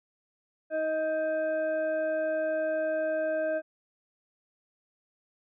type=tone with frequency modulation; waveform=sine; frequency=628 Hz; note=D#5; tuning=16 cents sharp; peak=-26 dBFS; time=0.7-3.62 s; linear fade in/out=50 ms; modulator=944 Hz; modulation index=0.57; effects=none